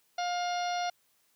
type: harmonic tone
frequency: 708 Hz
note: F5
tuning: 23 cents sharp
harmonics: 1 / 2 / 3 / 4 / 5 / 6 / 7 / 8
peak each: -30 / -40 / -43 / -45 / -45 / -44 / -51 / -45 dBFS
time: 0.18-0.9 s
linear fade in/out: 5 ms
effects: white hiss -70 dBFS RMS until 1.35 s + high-pass 60 Hz 12 dB/octave